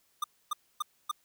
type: tone bursts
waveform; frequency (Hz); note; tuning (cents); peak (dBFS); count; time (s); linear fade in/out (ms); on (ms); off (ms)
square; 1205; D6; +44; -29; 4; 0.22-1.114; 5; 21; 270
effects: white hiss -70 dBFS RMS until 1.24 s